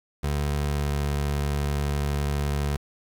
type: tone with pitch glide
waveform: 25% pulse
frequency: 72.6 to 71.89 Hz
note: D2 to D2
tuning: -19 to -36 cents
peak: -20 dBFS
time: 0.23-2.77 s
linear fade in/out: 10 ms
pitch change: -17 cents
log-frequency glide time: 0.68-0.94 s
effects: 8-bit